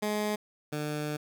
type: tone pair in turn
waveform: 15% pulse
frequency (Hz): 210.5 / 149.88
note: G#3 / D3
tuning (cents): +24 / +36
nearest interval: tritone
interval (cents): 588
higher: first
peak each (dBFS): -22 / -25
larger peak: first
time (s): 0.02-0.36 / 0.72-1.17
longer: second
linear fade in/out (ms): 10
effects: none